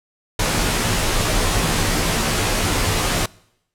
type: noise with comb filter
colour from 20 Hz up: pink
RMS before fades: -19 dBFS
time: 0.39-3.26 s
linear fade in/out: 5 ms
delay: 15 ms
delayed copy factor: -0.8
effects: noise-tail reverb RT60 0.8 s tail -24 dB re dry + low-pass 11000 Hz 12 dB/octave